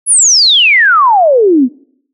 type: exponential sweep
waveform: sine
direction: down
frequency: 10750 to 233.1 Hz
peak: -4 dBFS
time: 0.06-1.69 s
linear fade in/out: 50 ms
effects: noise-tail reverb RT60 0.7 s tail -25 dB re dry